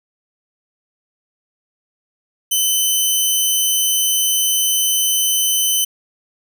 10% pulse tone, 3040 Hz, F#7, 46 cents sharp, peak -6 dBFS, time 2.51-5.85 s, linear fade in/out 10 ms, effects none

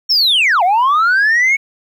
sine linear two-way sweep, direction down then up, 5520 to 677 to 2231 Hz, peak -7 dBFS, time 0.09-1.57 s, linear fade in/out 20 ms, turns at 0.63 s, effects tanh soft clip ceiling -8 dBFS + 8-bit

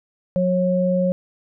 sine tone pair together, 182.1 / 545.7 Hz, F#3 / C#5, -27 / -27 cents, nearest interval octave + perfect fifth, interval 1900 cents, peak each -19 dBFS, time 0.36-1.12 s, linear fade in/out 0 ms, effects none

